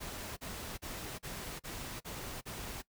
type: noise bursts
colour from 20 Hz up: pink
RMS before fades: -43 dBFS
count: 7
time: 0-2.824 s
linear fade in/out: 20 ms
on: 370 ms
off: 39 ms
effects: noise-tail reverb RT60 0.1 s tail -20 dB re dry